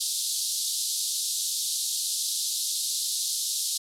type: band-pass noise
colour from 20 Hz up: pink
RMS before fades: -29 dBFS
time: 0-3.78 s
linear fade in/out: 10 ms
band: 3700 to 12000 Hz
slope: 48 dB/octave
effects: none